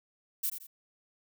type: noise with echo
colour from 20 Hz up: violet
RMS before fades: -31 dBFS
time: 0.43-0.5 s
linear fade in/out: 10 ms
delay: 85 ms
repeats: 2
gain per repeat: -9 dB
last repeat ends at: 0.67 s
effects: none